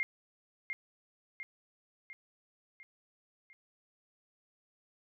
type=tone with echo; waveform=sine; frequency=2121 Hz; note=C7; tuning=23 cents sharp; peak=-29 dBFS; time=0-0.03 s; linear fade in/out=0 ms; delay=700 ms; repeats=5; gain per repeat=-5 dB; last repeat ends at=3.53 s; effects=none